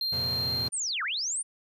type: tone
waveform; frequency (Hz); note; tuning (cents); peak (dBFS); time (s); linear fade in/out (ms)
triangle; 4186; C8; 0; -26; 0.01-0.68; 2
type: chord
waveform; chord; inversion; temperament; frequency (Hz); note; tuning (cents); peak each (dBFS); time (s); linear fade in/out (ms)
sawtooth; F suspended fourth; none; equal; 87.31 / 116.54 / 130.81; F2 / Bb2 / C3; 0 / 0 / 0; -35; 0.12-0.69; 10
type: linear two-way sweep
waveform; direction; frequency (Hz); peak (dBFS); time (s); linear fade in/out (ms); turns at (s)
sine; down then up; 9397 to 1157 to 9397; -28; 0.72-1.43; 20; 1.03
effects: none